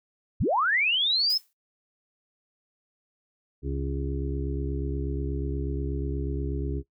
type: linear sweep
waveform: sine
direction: up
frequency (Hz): 34.09 to 5290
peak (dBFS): -21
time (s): 0.4-1.38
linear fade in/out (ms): 10
type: noise with exponential decay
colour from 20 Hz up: blue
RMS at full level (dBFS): -37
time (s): 1.3-1.53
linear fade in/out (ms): 0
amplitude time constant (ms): 49
type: harmonic tone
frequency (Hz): 68.3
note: C#2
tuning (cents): -25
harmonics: 1 / 2 / 4 / 5 / 6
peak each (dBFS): -30 / -33 / -36 / -37 / -38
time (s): 3.62-6.83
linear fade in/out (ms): 50
effects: noise-tail reverb RT60 0.1 s tail -17 dB re dry